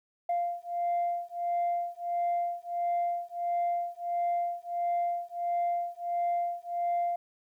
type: beating tone pair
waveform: sine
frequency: 695 / 696.5 Hz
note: F5 / F5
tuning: -9 / -5 cents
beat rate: 1.5 Hz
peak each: -30 dBFS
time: 0.29-7.16 s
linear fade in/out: 5 ms
effects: tanh soft clip ceiling -23 dBFS + 11-bit